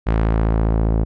sawtooth tone with low-pass filter sweep, 55 Hz, A1, in tune, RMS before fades -17 dBFS, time 0.06-1.05 s, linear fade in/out 20 ms, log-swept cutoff 2100 to 610 Hz, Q 0.72, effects none

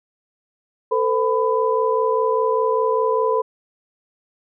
sine tone cluster, 445 / 510 / 1000 Hz, A4 / C5 / B5, +20 / -44 / +21 cents, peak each -19 / -22 / -21 dBFS, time 0.91-3.42 s, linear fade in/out 10 ms, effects none

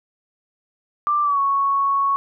sine tone with pitch glide, 1181 to 1108.3 Hz, D6 to C#6, +9 to -1 cents, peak -16 dBFS, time 1.07-2.16 s, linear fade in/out 0 ms, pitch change -110 cents, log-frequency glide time 1.23-1.39 s, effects none

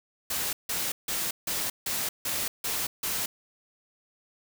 white noise bursts, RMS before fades -30 dBFS, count 8, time 0.3-3.26 s, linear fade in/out 5 ms, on 230 ms, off 160 ms, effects none

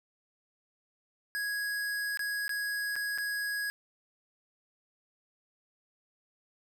square tone with dropouts, 1661.2 Hz, G#6, in tune, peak -32 dBFS, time 1.35-3.7 s, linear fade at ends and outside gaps 0 ms, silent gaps 2.173-2.193 / 2.48-2.493 / 2.956-2.963 / 3.177-3.184 s, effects none

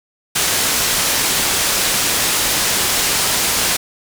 white low-pass noise, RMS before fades -17 dBFS, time 0.35-3.77 s, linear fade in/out 10 ms, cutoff 10000 Hz, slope 12 dB/octave, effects none

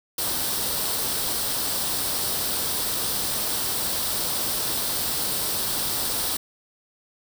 white noise with comb filter, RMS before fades -26 dBFS, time 0.18-6.37 s, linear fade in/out 5 ms, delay 0.22 ms, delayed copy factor +0.5, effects none

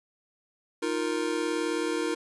square chord, Eb suspended second, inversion none, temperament just, 311.1 / 350 / 466.7 Hz, Eb4 / F4 / Bb4, 0 / +4 / +2 cents, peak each -32 dBFS, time 0.82-2.15 s, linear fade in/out 10 ms, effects resampled to 24000 Hz + 10-bit

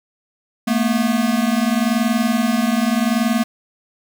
square tone pair together, 220 / 240.8 Hz, A3 / B3, 0 / -44 cents, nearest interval major second, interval 156 cents, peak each -19 dBFS, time 0.67-3.44 s, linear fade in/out 10 ms, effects none

